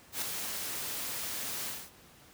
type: noise with ADSR envelope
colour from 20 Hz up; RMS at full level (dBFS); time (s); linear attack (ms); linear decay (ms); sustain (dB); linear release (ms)
white; -32; 0.12-1.91; 96; 11; -5; 240
effects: pink hiss -57 dBFS RMS until 2.33 s + high-pass 60 Hz 12 dB/octave